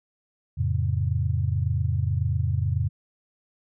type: chord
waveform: sine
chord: F augmented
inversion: none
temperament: just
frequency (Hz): 87.31 / 109.13 / 136.42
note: F2 / A2 / C#3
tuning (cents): 0 / -14 / -27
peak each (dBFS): -25 / -26 / -27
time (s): 0.57-2.89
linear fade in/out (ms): 20
effects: none